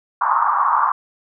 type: band-pass noise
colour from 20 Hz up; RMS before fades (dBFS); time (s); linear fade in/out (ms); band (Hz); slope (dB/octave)
pink; -17; 0.21-0.92; 5; 940 to 1200; 48
effects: none